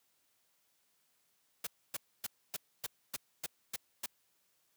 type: noise bursts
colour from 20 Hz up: white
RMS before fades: -38 dBFS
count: 9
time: 1.64-4.061 s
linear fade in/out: 5 ms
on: 29 ms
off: 270 ms
effects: white hiss -75 dBFS RMS until 4.76 s + high-pass 80 Hz 12 dB/octave